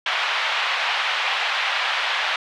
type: band-pass noise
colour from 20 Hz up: white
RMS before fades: -23 dBFS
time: 0.06-2.36 s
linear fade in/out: 2 ms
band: 710 to 3300 Hz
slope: 24 dB/octave
effects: none